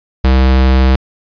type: tone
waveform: square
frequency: 65.2 Hz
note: C2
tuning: 5 cents flat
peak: -7 dBFS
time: 0.24-0.96 s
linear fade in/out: 5 ms
effects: resampled to 11025 Hz + 7-bit